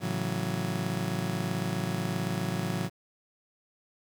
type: chord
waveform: 35% pulse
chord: F# minor seventh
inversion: first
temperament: just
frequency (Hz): 111 / 138.75 / 166.5 / 185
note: A2 / C#3 / E3 / F#3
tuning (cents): +16 / +2 / +18 / 0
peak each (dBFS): -34 / -34 / -33 / -32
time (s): 0-2.9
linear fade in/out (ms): 50
effects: 9-bit